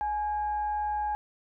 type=tone with frequency modulation; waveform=sine; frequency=840 Hz; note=G#5; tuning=19 cents sharp; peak=-27 dBFS; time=0.01-1.15 s; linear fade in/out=0 ms; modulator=778 Hz; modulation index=0.28; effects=none